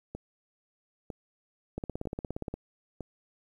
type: two click trains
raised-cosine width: 2 ms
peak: -21 / -24 dBFS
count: 14 / 4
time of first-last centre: 1.78-2.54 / 0.15-3.007 s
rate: 17.1 / 1.05 Hz
effects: 10-bit